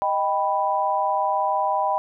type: chord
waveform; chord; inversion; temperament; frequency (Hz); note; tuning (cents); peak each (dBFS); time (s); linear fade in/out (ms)
sine; Eb augmented; none; equal with one note detuned; 622.3 / 786.3 / 987.8; Eb5 / G5 / B5; 0 / +5 / 0; -26 / -23 / -23; 0.02-1.98; 0
effects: none